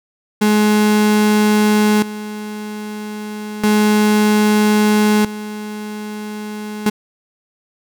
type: tone with tremolo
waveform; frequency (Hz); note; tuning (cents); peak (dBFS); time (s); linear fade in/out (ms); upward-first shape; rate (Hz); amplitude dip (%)
35% pulse; 211.2; G#3; +29; -9; 0.41-6.9; 10; square; 0.31; 80
effects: none